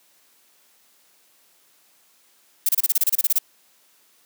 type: noise bursts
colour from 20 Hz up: violet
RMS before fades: -18 dBFS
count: 13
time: 2.66-3.386 s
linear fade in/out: 5 ms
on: 30 ms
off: 28 ms
effects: white hiss -59 dBFS RMS until 4.25 s + high-pass 200 Hz 12 dB/octave